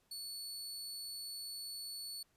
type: tone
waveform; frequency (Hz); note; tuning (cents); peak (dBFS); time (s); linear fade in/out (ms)
sawtooth; 4435; C#8; 0; -40; 0.11-2.23; 5
effects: pink hiss -75 dBFS RMS until 2.36 s + resampled to 32000 Hz